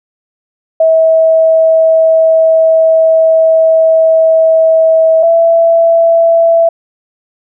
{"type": "tone pair in turn", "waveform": "sine", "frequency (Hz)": [646, 666.1], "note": ["E5", "E5"], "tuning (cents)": [-35, 18], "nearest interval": "minor second", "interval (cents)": 53, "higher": "second", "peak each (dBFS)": -4, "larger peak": "neither", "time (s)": [[0.8, 5.23], [5.23, 6.69]], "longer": "first", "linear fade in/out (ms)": 5, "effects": []}